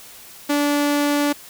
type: tone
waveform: sawtooth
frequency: 290 Hz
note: D4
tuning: 22 cents flat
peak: -13 dBFS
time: 0.49-1.33 s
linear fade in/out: 10 ms
effects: white hiss -42 dBFS RMS until 1.49 s